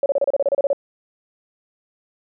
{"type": "tone bursts", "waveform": "sine", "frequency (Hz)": 560, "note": "C#5", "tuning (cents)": 18, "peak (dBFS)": -14, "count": 12, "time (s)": [0.03, 0.731], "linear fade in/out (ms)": 2, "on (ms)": 30, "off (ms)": 31, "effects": []}